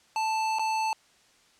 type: tone with dropouts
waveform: square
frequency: 880 Hz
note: A5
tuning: in tune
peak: -26 dBFS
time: 0.16-0.93 s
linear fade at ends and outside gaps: 1 ms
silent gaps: 0.586-0.594 s
effects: white hiss -61 dBFS RMS until 1.59 s + low-pass 7000 Hz 12 dB/octave